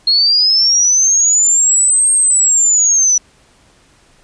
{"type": "linear two-way sweep", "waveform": "sine", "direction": "up then down", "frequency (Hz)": [4232, 8530, 5880], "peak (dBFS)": -8, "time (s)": [0.07, 3.18], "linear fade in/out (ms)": 5, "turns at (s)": 2.12, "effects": ["pink hiss -50 dBFS RMS until 4.23 s", "resampled to 22050 Hz"]}